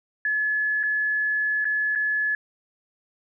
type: tone with dropouts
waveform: sine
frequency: 1710 Hz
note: A6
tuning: 50 cents flat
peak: -21 dBFS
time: 0.25-2.35 s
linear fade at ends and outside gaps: 2 ms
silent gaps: 0.831-0.835 / 1.645-1.652 / 1.952-1.957 s
effects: none